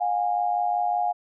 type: tone pair together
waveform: sine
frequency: 715 / 820.3 Hz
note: F5 / G#5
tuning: +41 / -22 cents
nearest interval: major second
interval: 237 cents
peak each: -23 / -26 dBFS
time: 0-1.13 s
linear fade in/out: 20 ms
effects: none